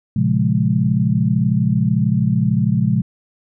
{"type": "chord", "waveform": "sine", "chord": "Bb minor seventh", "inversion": "none", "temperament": "equal with one note detuned", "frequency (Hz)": [116.54, 136.37, 174.61, 207.7], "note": ["Bb2", "Db3", "F3", "Ab3"], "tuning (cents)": [0, -28, 0, 0], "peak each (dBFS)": -19, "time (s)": [0.16, 3.02], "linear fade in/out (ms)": 5, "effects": []}